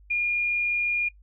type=tone; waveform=sine; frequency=2422 Hz; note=D#7; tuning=47 cents flat; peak=-22 dBFS; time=0.1-1.09 s; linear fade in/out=10 ms; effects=noise-tail reverb RT60 0.1 s tail -21 dB re dry + added 50 Hz sine -50 dBFS peak until 1.22 s

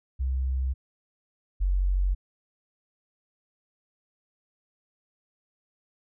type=tone pair in turn; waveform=sine; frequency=65.2 / 46.47 Hz; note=C2 / F#1; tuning=-5 / +8 cents; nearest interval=tritone; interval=587 cents; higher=first; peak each=-24 / -21 dBFS; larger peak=second; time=0.19-0.74 / 1.6-2.15 s; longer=neither; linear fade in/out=20 ms; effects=none

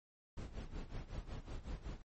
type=noise with tremolo; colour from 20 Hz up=brown; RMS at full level=-42 dBFS; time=0.37-2.02 s; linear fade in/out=5 ms; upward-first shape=sine; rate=5.4 Hz; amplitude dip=80%; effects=MP3 32 kbps

